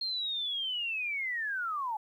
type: linear sweep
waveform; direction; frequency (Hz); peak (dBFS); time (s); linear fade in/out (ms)
sine; down; 4242 to 830.6; -31; 0.01-1.97; 5
effects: 11-bit